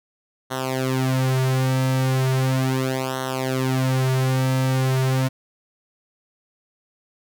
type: tone with flanger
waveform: sawtooth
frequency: 130.81 Hz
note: C3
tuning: in tune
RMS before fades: -21 dBFS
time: 0.5-5.29 s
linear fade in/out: 20 ms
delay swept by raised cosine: 0.41 to 4.91 ms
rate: 0.37 Hz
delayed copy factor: -0.95
effects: none